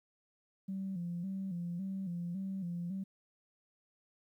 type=tone with vibrato; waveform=sine; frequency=182.6 Hz; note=F#3; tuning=23 cents flat; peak=-35 dBFS; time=0.68-3.04 s; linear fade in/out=10 ms; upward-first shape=square; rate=1.8 Hz; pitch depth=91 cents each way; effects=tanh soft clip ceiling -31 dBFS + 12-bit